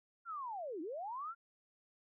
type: linear two-way sweep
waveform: sine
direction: down then up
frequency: 1414 to 294 to 1414 Hz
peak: -40 dBFS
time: 0.25-1.35 s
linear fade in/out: 50 ms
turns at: 0.81 s
effects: none